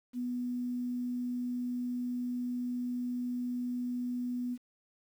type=tone with quantisation; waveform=sine; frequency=246.1 Hz; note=B3; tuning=6 cents flat; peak=-32 dBFS; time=0.13-4.58 s; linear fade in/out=50 ms; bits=10; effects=none